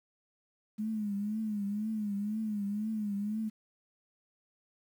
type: tone with vibrato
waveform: sine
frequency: 210 Hz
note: G#3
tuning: 19 cents sharp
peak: -31 dBFS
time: 0.78-3.5 s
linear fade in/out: 20 ms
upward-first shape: triangle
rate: 2 Hz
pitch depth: 100 cents each way
effects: 10-bit